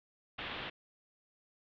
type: low-pass noise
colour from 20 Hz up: white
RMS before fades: -42 dBFS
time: 0.38-0.7 s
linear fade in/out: 10 ms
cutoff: 3600 Hz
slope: 48 dB/octave
effects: none